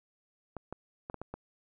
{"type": "clicks", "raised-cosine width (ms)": 1, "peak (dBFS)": -25, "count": 6, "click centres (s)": [0.567, 0.726, 1.099, 1.143, 1.216, 1.34], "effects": []}